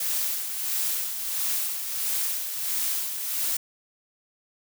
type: noise with tremolo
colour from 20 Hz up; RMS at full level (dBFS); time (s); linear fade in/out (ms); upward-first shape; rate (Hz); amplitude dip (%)
blue; -26; 0-3.57; 5; sine; 1.5; 50
effects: none